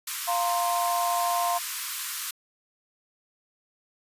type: high-pass noise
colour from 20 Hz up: white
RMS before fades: -32 dBFS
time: 0.07-2.31 s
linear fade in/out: 5 ms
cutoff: 980 Hz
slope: 96 dB/octave
type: chord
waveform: sine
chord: F suspended fourth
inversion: none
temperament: equal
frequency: 698.5 / 932.3 / 1046.5 Hz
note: F5 / Bb5 / C6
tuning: 0 / 0 / 0 cents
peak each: -26 / -32 / -28 dBFS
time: 0.27-1.59 s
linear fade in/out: 20 ms
effects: resampled to 32000 Hz